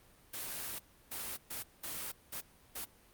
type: noise bursts at uneven times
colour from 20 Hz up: white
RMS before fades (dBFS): -41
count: 6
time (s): 0.33-0.79 / 1.11-1.37 / 1.5-1.63 / 1.83-2.12 / 2.32-2.41 / 2.75-2.85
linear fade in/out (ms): 10
effects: pink hiss -63 dBFS RMS until 3.13 s + Opus 32 kbps